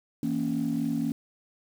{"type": "chord", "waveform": "sine", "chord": "A# diminished", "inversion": "second", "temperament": "equal", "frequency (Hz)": [164.81, 233.1, 277.2], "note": ["E3", "A#3", "C#4"], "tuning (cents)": [0, 0, 0], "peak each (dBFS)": [-32, -28, -28], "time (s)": [0.23, 1.12], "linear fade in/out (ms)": 2, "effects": ["tanh soft clip ceiling -19 dBFS", "8-bit"]}